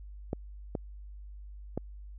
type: clicks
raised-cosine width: 2 ms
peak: -18 dBFS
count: 3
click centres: 0.331 / 0.752 / 1.776 s
effects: added 50 Hz sine -43 dBFS peak until 2.18 s